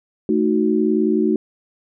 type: chord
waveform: sine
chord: D# diminished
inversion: second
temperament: equal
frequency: 220 / 311.1 / 370 Hz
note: A3 / D#4 / F#4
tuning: 0 / 0 / 0 cents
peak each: -19 dBFS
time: 0.29-1.36 s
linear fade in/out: 2 ms
effects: none